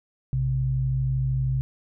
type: tone pair together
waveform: sine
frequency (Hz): 58.03 / 130.81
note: A#1 / C3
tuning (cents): -7 / 0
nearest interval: octave + major second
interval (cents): 1407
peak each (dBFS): -29 / -22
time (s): 0.33-1.61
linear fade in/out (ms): 0
effects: none